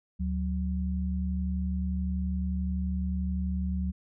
sine tone pair together, 73.42 / 185.01 Hz, D2 / F#3, 0 / 0 cents, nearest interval octave + major third, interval 1600 cents, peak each -29 / -31 dBFS, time 0.19-3.92 s, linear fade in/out 20 ms, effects none

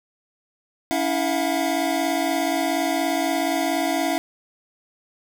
square tone cluster, 282.8 / 326.9 / 666 / 723 Hz, C#4 / E4 / E5 / F#5, +35 / -14 / +18 / -40 cents, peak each -27 dBFS, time 0.91-4.18 s, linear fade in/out 0 ms, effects none

